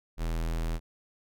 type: tone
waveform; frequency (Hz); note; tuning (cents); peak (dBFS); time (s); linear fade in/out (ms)
square; 41; E1; -9; -29; 0.17-0.8; 50
effects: none